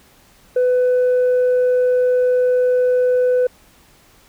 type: tone with tanh clipping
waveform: sine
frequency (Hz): 500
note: B4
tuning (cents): +21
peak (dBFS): -13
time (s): 0.56-3.47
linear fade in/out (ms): 5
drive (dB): 1
effects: pink hiss -51 dBFS RMS until 4.28 s